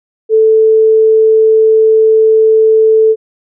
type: tone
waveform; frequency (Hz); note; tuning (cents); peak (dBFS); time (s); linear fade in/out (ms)
sine; 440; A4; 0; -4; 0.29-3.16; 50
effects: none